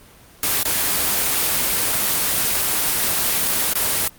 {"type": "noise with dropouts", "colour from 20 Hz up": "white", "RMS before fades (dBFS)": -19, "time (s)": [0.43, 4.08], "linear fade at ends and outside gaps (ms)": 2, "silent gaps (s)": [[0.631, 0.652], [3.734, 3.753]], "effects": ["pink hiss -47 dBFS RMS until 4.18 s", "Opus 24 kbps"]}